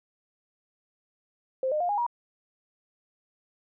sine tone with pitch steps, 523.3 / 608.1 / 706.6 / 821.1 / 954.2 Hz, C5 / D#5 / F5 / G#5 / A#5, 0 / -40 / +20 / -20 / +40 cents, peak -24 dBFS, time 1.63-2.065 s, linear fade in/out 2 ms, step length 87 ms, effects none

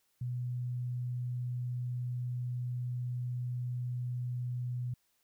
sine tone, 123.47 Hz, B2, in tune, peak -33 dBFS, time 0.21-4.94 s, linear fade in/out 5 ms, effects white hiss -75 dBFS RMS until 5.23 s

